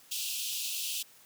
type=high-pass noise; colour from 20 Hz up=pink; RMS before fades=-35 dBFS; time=0.11-1.03 s; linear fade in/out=10 ms; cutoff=2600 Hz; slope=96 dB/octave; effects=white hiss -58 dBFS RMS until 1.25 s + high-pass 80 Hz 12 dB/octave